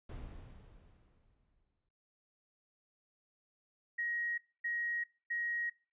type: noise with exponential decay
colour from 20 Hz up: brown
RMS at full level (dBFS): -44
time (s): 0.09-1.89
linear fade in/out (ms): 5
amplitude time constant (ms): 390
type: tone bursts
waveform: sine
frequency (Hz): 1889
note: A#6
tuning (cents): +22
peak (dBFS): -34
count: 3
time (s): 3.98-5.7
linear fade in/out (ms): 10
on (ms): 400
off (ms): 260
effects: noise-tail reverb RT60 0.3 s tail -19 dB re dry + resampled to 8000 Hz